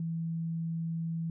sine tone, 164.81 Hz, E3, in tune, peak -31 dBFS, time 0-1.3 s, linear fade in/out 2 ms, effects none

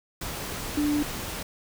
sine tone in noise, 294.6 Hz, D4, 6 cents sharp, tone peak -22 dBFS, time 0.77-1.03 s, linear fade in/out 5 ms, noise pink, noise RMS -34 dBFS, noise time 0.21-1.43 s, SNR +9 dB, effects none

